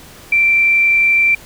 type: tone with frequency modulation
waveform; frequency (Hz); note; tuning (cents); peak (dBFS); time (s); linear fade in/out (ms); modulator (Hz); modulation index
sine; 2349; D7; 0; -9; 0.32-1.35; 5; 31.3; 0.38
effects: pink hiss -39 dBFS RMS until 1.45 s